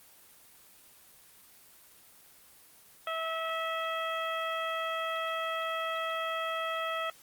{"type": "harmonic tone", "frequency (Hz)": 650, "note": "E5", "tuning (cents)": -24, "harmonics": [1, 2, 3, 4, 5], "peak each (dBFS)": [-36, -34, -40, -42, -41], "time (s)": [3.07, 7.1], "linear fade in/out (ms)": 2, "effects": ["white hiss -57 dBFS RMS until 7.22 s", "Opus 24 kbps"]}